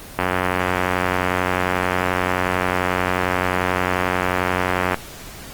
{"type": "click train", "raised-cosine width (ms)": 0.5, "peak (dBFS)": -3, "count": 435, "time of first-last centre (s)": [0.19, 4.944], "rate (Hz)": 91.3, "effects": ["pink hiss -37 dBFS RMS until 5.53 s", "Opus 24 kbps"]}